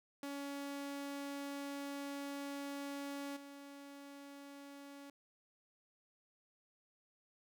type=tone with level steps; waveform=sawtooth; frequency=281.4 Hz; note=C#4; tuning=26 cents sharp; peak=-38 / -47 dBFS; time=0.23-5.1 s; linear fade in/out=2 ms; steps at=3.36 s; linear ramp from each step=10 ms; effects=none